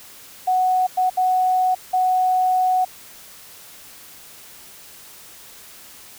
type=tone bursts at uneven times; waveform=sine; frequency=740 Hz; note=F#5; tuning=in tune; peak=-15 dBFS; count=4; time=0.47-0.87 / 0.97-1.1 / 1.17-1.75 / 1.93-2.85 s; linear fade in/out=10 ms; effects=white hiss -43 dBFS RMS until 6.18 s

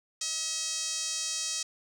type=tone with band-pass filter; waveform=5% pulse; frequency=640 Hz; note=D#5; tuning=49 cents sharp; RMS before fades=-33 dBFS; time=0.21-1.63 s; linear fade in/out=5 ms; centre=6300 Hz; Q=1.5; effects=none

